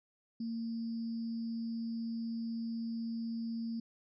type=tone with sample-and-hold; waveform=sine; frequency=229 Hz; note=A#3; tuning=31 cents flat; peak=-35 dBFS; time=0.4-3.8 s; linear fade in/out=5 ms; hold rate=4900 Hz; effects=resampled to 16000 Hz